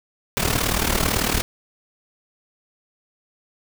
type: noise with amplitude modulation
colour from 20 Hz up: pink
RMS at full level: -18 dBFS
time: 0.37-1.42 s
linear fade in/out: 0 ms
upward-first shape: sine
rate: 38 Hz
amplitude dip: 75%
effects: none